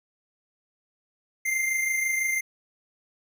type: tone pair together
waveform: square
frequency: 2093 / 2119 Hz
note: C7 / C7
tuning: 0 / +21 cents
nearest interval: unison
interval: 21 cents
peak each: -25 / -34 dBFS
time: 1.45-2.41 s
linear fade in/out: 10 ms
effects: none